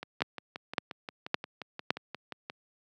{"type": "two click trains", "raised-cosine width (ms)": 0.3, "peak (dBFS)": [-9, -22], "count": [4, 15], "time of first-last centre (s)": [[0.22, 1.905], [0.03, 2.499]], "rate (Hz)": [1.78, 5.67], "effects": ["high-pass 150 Hz 12 dB/octave"]}